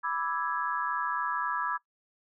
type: chord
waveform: sine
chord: E dominant seventh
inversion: second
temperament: equal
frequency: 987.8 / 1174.7 / 1318.5 / 1661.2 Hz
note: B5 / D6 / E6 / G#6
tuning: 0 / 0 / 0 / 0 cents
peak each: -34 dBFS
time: 0.03-1.78 s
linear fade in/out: 20 ms
effects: noise-tail reverb RT60 0.1 s tail -19 dB re dry